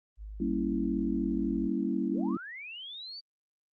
sine tone, 52 Hz, G#1, 3 cents sharp, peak -39 dBFS, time 0.17-1.7 s, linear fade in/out 50 ms
sine chord, G diminished seventh, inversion none, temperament equal, 196 / 233.1 / 277.2 / 329.6 Hz, G3 / Bb3 / Db4 / Fb4, 0 / 0 / 0 / 0 cents, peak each -33 dBFS, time 0.4-2.37 s, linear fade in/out 5 ms
sine linear sweep, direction up, 143.4 to 4660 Hz, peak -40 dBFS, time 2.08-3.21 s, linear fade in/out 20 ms
effects Opus 32 kbps

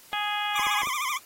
harmonic tone, 415.3 Hz, G#4, in tune, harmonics 2 / 3 / 4 / 5 / 6 / 7 / 8, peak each -30 / -34 / -34 / -37 / -35 / -37 / -34 dBFS, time 0.13-0.82 s, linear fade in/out 0 ms
25% pulse tone with vibrato, 1108.7 Hz, C#6, in tune, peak -23 dBFS, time 0.55-1.18 s, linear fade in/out 10 ms, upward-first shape sine, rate 13 Hz, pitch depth 160 cents each way
clicks, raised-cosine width 1 ms, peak -27 dBFS, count 4, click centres 0.595 / 0.668 / 0.833 / 0.872 s
effects white hiss -52 dBFS RMS until 1.25 s + AAC 48 kbps

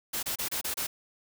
white noise bursts, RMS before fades -32 dBFS, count 6, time 0.13-0.87 s, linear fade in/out 10 ms, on 100 ms, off 28 ms, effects none

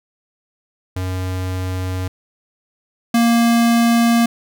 square tone pair in turn, 92.5 / 233.5 Hz, F#2 / A#3, 0 / +3 cents, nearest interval octave + major third, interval 1603 cents, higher second, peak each -21 / -12 dBFS, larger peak second, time 0.96-2.08 / 3.14-4.26 s, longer neither, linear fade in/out 5 ms, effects none

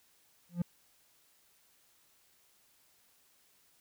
triangle tone with exponential growth, 174.1 Hz, F3, 5 cents flat, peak -23 dBFS, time 0.49-0.62 s, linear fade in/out 5 ms, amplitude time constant 27 ms, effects white hiss -68 dBFS RMS until 3.8 s

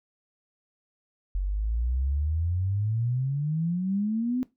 sine exponential sweep, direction up, 45.23 to 259.1 Hz, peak -24 dBFS, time 1.35-4.43 s, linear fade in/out 0 ms, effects noise-tail reverb RT60 0.2 s tail -18 dB re dry

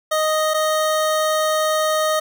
25% pulse tone pair in turn, 622.3 / 622.3 Hz, D#5 / D#5, 0 / 0 cents, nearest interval unison, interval 0 cents, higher neither, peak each -13 dBFS, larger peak neither, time 0.11-0.54 / 0.54-2.2 s, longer second, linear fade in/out 10 ms, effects none

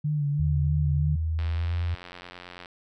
sine tone with vibrato, 146.83 Hz, D3, in tune, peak -23 dBFS, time 0.04-1.16 s, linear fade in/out 10 ms, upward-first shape sine, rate 3.1 Hz, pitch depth 47 cents each way
sine tone with pitch glide, 80.1 to 84.03 Hz, E2 to E2, -49 to +34 cents, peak -24 dBFS, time 0.39-1.95 s, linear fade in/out 10 ms, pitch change +83 cents, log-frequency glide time 1.52-1.74 s
click train, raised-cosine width 0.3 ms, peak -25 dBFS, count 114, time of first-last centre 1.39-2.658 s, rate 89.1 Hz
effects none

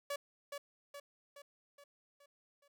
sawtooth tone with echo, 570 Hz, C#5, 48 cents sharp, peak -33 dBFS, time 0.1-0.16 s, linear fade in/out 5 ms, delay 420 ms, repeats 6, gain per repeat -5 dB, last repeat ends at 2.68 s, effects none

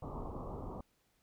pink low-pass noise, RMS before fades -43 dBFS, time 0.02-0.81 s, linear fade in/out 5 ms, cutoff 1200 Hz, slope 96 dB/octave, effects pink hiss -75 dBFS RMS until 1.22 s

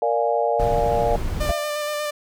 sine chord, Bb dominant seventh, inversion none, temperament equal, 466.2 / 587.3 / 698.5 / 830.6 Hz, Bb4 / D5 / F5 / Ab5, 0 / 0 / 0 / 0 cents, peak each -23 / -23 / -23 / -25 dBFS, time 0.02-1.16 s, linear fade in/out 2 ms
brown noise, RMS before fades -25 dBFS, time 0.59-1.52 s, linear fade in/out 10 ms
sawtooth tone with vibrato, 596 Hz, D5, 25 cents sharp, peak -20 dBFS, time 1.4-2.11 s, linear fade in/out 10 ms, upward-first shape square, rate 8.4 Hz, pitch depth 14 cents each way
sine tone with exponential decay, 675 Hz, E5, 41 cents sharp, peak -20 dBFS, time 1.49-1.84 s, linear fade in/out 2 ms, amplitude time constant 74 ms
effects none

